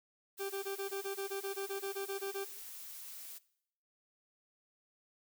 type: noise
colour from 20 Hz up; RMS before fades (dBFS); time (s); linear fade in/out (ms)
blue; -48; 0.37-3.39; 20
type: tone bursts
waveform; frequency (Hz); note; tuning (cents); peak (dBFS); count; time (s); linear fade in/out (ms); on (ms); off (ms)
40% pulse; 393.3; G4; +6; -36; 16; 0.39-2.45; 20; 110; 20
effects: noise-tail reverb RT60 0.7 s tail -20 dB re dry